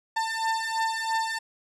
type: beating tone pair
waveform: 30% pulse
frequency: 894 / 897 Hz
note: A5 / A5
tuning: +27 / +33 cents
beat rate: 3 Hz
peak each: -26 dBFS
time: 0.16-1.39 s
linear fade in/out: 10 ms
effects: low-pass 9000 Hz 12 dB/octave